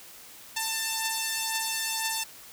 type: beating tone pair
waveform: 5% pulse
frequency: 890 / 892 Hz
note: A5 / A5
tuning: +20 / +23 cents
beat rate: 2 Hz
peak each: -22 / -17 dBFS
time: 0.56-2.24 s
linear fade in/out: 10 ms
effects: white hiss -48 dBFS RMS until 2.52 s